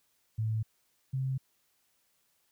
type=tone pair in turn; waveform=sine; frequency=110.1 / 132.38 Hz; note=A2 / C3; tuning=+2 / +21 cents; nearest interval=minor third; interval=319 cents; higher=second; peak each=-28 / -29 dBFS; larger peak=first; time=0.38-0.63 / 1.13-1.38 s; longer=neither; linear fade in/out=10 ms; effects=white hiss -73 dBFS RMS until 2.51 s